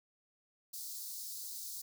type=high-pass noise; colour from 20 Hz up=white; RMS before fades=-44 dBFS; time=0.73-1.82 s; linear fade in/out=10 ms; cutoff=4100 Hz; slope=48 dB/octave; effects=none